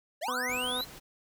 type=linear sweep; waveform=square; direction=up; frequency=537 to 4147 Hz; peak=-32 dBFS; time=0.21-0.85 s; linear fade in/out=20 ms
type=harmonic tone; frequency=250 Hz; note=B3; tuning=21 cents sharp; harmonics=1 / 2 / 3 / 4 / 5 / 6; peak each=-41 / -38 / -41 / -41 / -42 / -42 dBFS; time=0.28-0.81 s; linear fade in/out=2 ms
type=noise; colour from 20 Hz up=pink; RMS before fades=-48 dBFS; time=0.48-1 s; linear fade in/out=20 ms
effects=none